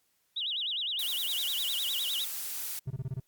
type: tone with vibrato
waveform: sine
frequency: 3331 Hz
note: G#7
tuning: 4 cents sharp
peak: -30 dBFS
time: 0.36-2.25 s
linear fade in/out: 10 ms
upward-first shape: sine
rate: 9.8 Hz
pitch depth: 280 cents each way
type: noise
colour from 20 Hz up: blue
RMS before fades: -36 dBFS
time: 0.99-2.79 s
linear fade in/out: 2 ms
type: tone bursts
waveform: triangle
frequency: 130.81 Hz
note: C3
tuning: in tune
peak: -29 dBFS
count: 6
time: 2.87-3.2 s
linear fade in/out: 5 ms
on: 35 ms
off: 24 ms
effects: white hiss -73 dBFS RMS until 3.27 s + Opus 48 kbps